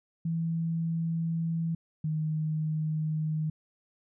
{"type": "tone pair in turn", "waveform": "sine", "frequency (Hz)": [164.81, 155.62], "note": ["E3", "D#3"], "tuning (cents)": [0, 1], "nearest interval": "minor second", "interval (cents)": 99, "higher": "first", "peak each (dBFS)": -27, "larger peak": "neither", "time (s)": [[0.25, 1.75], [2.04, 3.5]], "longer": "first", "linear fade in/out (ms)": 5, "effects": []}